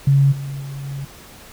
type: tone with level steps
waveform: sine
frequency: 138.59 Hz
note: C#3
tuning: in tune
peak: -10 / -25 / -27 / -25 dBFS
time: 0.07-1.05 s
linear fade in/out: 5 ms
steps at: 0.31 / 0.59 / 0.83 s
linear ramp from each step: 20 ms
effects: pink hiss -42 dBFS RMS until 1.52 s